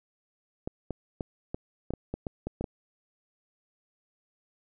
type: clicks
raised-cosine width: 2 ms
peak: -19 dBFS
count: 11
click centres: 0.675 / 0.907 / 1.208 / 1.545 / 1.906 / 1.937 / 2.14 / 2.268 / 2.47 / 2.61 / 2.642 s
effects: none